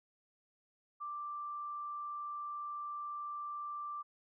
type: tone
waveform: sine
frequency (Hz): 1177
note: D6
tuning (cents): +3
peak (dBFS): -39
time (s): 1-4.03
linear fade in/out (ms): 20
effects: none